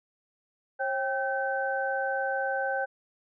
sine tone cluster, 540 / 787 / 1536 Hz, C#5 / G5 / G6, -45 / +7 / -36 cents, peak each -31 dBFS, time 0.79-2.86 s, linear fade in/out 20 ms, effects none

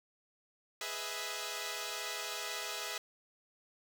5% pulse chord, E major seventh, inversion first, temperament equal with one note detuned, 415.3 / 493.9 / 626.9 / 659.3 Hz, G#4 / B4 / D#5 / E5, 0 / 0 / +13 / 0 cents, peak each -32 / -32 / -35 / -31 dBFS, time 0.81-2.98 s, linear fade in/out 2 ms, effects none

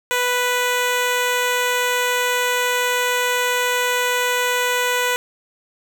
10% pulse tone, 493.9 Hz, B4, in tune, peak -9 dBFS, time 0.11-5.16 s, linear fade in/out 0 ms, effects none

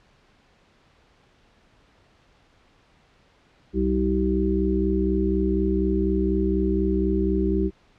harmonic tone, 64.1 Hz, C2, 35 cents flat, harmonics 1 / 3 / 5 / 6, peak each -25 / -25 / -25 / -25 dBFS, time 3.73-7.71 s, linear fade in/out 50 ms, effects pink hiss -59 dBFS RMS until 7.98 s + low-pass 4000 Hz 12 dB/octave

